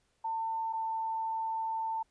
sine tone pair in turn, 898 / 893.8 Hz, A5 / A5, +35 / +27 cents, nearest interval unison, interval 8 cents, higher first, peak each -31 / -31 dBFS, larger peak neither, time 0.24-0.73 / 0.73-2.03 s, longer second, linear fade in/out 10 ms, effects pink hiss -74 dBFS RMS until 2.1 s + resampled to 22050 Hz

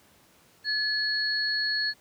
sine tone pair together, 1714 / 4347 Hz, A6 / C#8, -46 / -35 cents, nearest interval octave + major third, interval 1611 cents, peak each -28 / -27 dBFS, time 0.64-1.94 s, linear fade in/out 50 ms, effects pink hiss -59 dBFS RMS until 2 s + high-pass 100 Hz 12 dB/octave

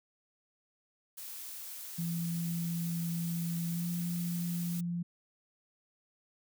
blue noise, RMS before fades -44 dBFS, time 1.17-4.81 s, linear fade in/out 10 ms
sine tone with pitch glide, 169.3 to 172.96 Hz, E3 to F3, +46 to -16 cents, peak -32 dBFS, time 1.98-5.03 s, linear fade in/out 10 ms, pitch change +38 cents, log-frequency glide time 3.69-3.9 s
effects none

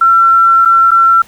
sine tone with dropouts, 1352 Hz, E6, 43 cents sharp, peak -4 dBFS, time 0.01-1.22 s, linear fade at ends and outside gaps 5 ms, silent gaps 0.651-0.656 / 0.908-0.915 s, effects pink hiss -41 dBFS RMS until 1.27 s

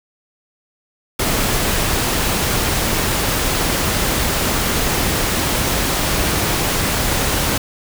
pink noise, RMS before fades -18 dBFS, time 1.19-7.58 s, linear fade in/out 5 ms, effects none

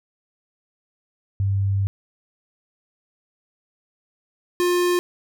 sine / square tone pair in turn, 98.4 / 354.6 Hz, G2 / F4, +7 / +26 cents, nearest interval octave + minor seventh, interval 2219 cents, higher second, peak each -18 dBFS, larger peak neither, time 1.4-1.87 / 4.6-4.99 s, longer first, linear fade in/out 0 ms, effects none

